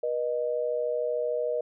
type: tone pair together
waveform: sine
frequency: 482.7 / 616 Hz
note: B4 / D#5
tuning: -40 / -17 cents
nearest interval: major third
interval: 423 cents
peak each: -28 / -29 dBFS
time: 0.03-1.61 s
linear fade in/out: 5 ms
effects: none